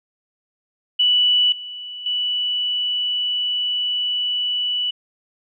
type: tone with level steps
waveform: sine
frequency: 2960 Hz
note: F#7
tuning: in tune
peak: -13 / -30 / -19 dBFS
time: 0.99-4.91 s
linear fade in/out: 10 ms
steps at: 1.52 / 2.06 s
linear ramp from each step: 2 ms
effects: none